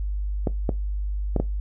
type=clicks; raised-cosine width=2 ms; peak=-9 dBFS; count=4; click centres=0.472 / 0.692 / 1.363 / 1.4 s; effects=noise-tail reverb RT60 0.2 s tail -19 dB re dry + added 50 Hz sine -24 dBFS peak until 1.6 s